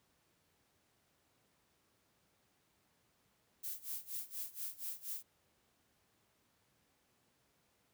violet noise with tremolo, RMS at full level -41 dBFS, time 3.63-5.23 s, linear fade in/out 10 ms, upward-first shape sine, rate 4.2 Hz, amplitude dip 90%, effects pink hiss -75 dBFS RMS until 7.93 s + high-pass 80 Hz 12 dB/octave

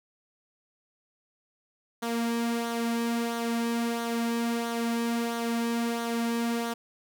sawtooth tone with flanger, 233.1 Hz, A#3, in tune, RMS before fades -29 dBFS, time 2.02-6.74 s, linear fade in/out 10 ms, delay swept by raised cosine 0.39 to 2.89 ms, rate 1.5 Hz, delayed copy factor -0.5, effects none

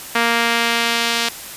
sawtooth tone with band-pass filter sweep, 233.1 Hz, A#3, in tune, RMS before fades -18 dBFS, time 0.15-1.29 s, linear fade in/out 5 ms, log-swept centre 1900 to 4000 Hz, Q 0.98, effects white hiss -33 dBFS RMS until 1.56 s + resampled to 32000 Hz

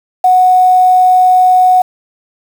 sine tone with quantisation, 736 Hz, F#5, 9 cents flat, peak -4 dBFS, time 0.24-1.82 s, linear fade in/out 5 ms, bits 5, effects none

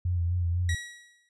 sine tone with vibrato, 87.31 Hz, F2, in tune, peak -24 dBFS, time 0.05-0.75 s, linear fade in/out 5 ms, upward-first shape sine, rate 4 Hz, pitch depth 44 cents each way
sawtooth tone with exponential decay, 1916 Hz, A#6, 47 cents sharp, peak -26 dBFS, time 0.69-1.29 s, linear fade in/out 2 ms, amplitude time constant 130 ms
effects resampled to 24000 Hz

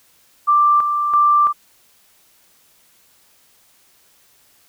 sine tone with tremolo, 1179 Hz, D6, 6 cents sharp, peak -10 dBFS, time 0.47-1.53 s, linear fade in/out 20 ms, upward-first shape square, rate 1.5 Hz, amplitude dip 50%, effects white hiss -55 dBFS RMS until 4.68 s

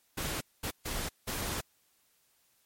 pink noise bursts at uneven times, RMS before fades -35 dBFS, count 4, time 0.17-0.41 / 0.63-0.71 / 0.85-1.09 / 1.27-1.61 s, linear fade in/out 10 ms, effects white hiss -70 dBFS RMS until 2.65 s + MP3 64 kbps

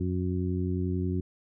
harmonic tone, 91 Hz, F#2, 28 cents flat, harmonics 1 / 2 / 3 / 4, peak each -29 / -32 / -34 / -35 dBFS, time 0-1.21 s, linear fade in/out 10 ms, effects none

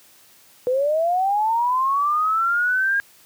sine linear sweep, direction up, 488.1 to 1629 Hz, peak -17 dBFS, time 0.67-3 s, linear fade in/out 0 ms, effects white hiss -52 dBFS RMS until 3.25 s + high-pass 80 Hz 12 dB/octave

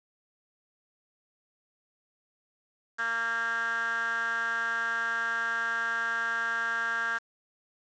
10% pulse tone with band-pass filter, 230 Hz, A#3, 23 cents flat, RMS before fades -30 dBFS, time 2.98-7.19 s, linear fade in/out 20 ms, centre 1600 Hz, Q 7.9, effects resampled to 16000 Hz + 8-bit

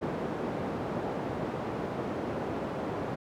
white band-pass noise, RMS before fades -34 dBFS, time 0.01-3.16 s, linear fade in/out 20 ms, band 110 to 580 Hz, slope 12 dB/octave, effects none

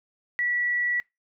sine tone, 1945 Hz, B6, 27 cents flat, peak -23 dBFS, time 0.39-1 s, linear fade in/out 0 ms, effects noise-tail reverb RT60 0.2 s tail -23 dB re dry

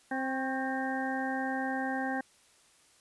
harmonic tone with a mistuned harmonic, 263.5 Hz, C4, 12 cents sharp, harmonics 1 / 2 / 3 / 4 / 6 / 7, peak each -34 / -40 / -35 / -47 / -38 / -40 dBFS, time 0.11-2.21 s, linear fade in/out 5 ms, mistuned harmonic 4, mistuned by +53 cents, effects white hiss -63 dBFS RMS until 3 s + resampled to 24000 Hz

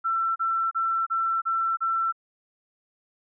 sine tone bursts, 1342 Hz, E6, 31 cents sharp, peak -22 dBFS, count 6, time 0.04-2.125 s, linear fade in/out 20 ms, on 320 ms, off 33 ms, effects none

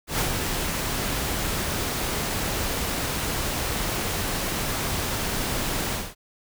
pink noise with ADSR envelope, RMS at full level -23 dBFS, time 0.07-6.15 s, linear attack 120 ms, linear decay 100 ms, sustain -4 dB, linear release 230 ms, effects none

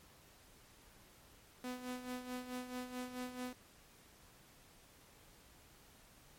sawtooth tone with tremolo, 250.4 Hz, B3, 24 cents sharp, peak -36 dBFS, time 1.64-3.53 s, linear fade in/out 2 ms, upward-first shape sine, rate 4.6 Hz, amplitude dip 65%, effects pink hiss -63 dBFS RMS until 6.38 s + MP3 64 kbps

